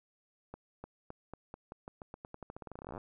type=accelerating click train; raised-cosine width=1 ms; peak=-30 dBFS; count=30; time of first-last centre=0.54-2.979 s; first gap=300 ms; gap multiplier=0.88; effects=none